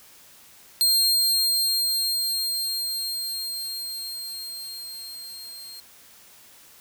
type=tone with level ramp; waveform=sawtooth; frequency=4201 Hz; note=C8; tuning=6 cents sharp; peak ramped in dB=-14 to -36 dBFS; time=0.81-5.8 s; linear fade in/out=0 ms; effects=white hiss -51 dBFS RMS until 6.8 s